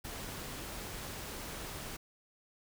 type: noise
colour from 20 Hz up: pink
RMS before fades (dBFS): -43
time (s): 0.04-1.97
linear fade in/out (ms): 10
effects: none